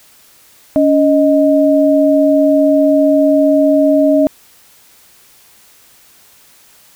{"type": "tone pair together", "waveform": "sine", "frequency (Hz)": [282.5, 622.3], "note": ["C#4", "D#5"], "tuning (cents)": [33, 0], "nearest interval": "octave + major second", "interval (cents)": 1367, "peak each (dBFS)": -10, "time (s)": [0.76, 4.27], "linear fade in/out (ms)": 0, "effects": ["white hiss -46 dBFS RMS until 6.95 s"]}